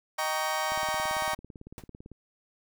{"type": "chord", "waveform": "30% pulse", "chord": "Eb dominant seventh", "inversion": "none", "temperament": "just", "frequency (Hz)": [622.3, 777.8, 933.4, 1120.1], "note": ["Eb5", "G5", "Bb5", "Db6"], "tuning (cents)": [0, -14, 2, 18], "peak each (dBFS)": -31, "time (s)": [0.18, 1.35], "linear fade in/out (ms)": 10}
{"type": "click train", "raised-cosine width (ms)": 3, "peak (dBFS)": -32, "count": 26, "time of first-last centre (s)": [0.72, 2.117], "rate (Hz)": 17.9}
{"type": "noise with exponential decay", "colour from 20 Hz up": "pink", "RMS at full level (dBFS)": -43, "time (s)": [1.78, 1.88], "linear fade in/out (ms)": 0, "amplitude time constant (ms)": 20}
{"effects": []}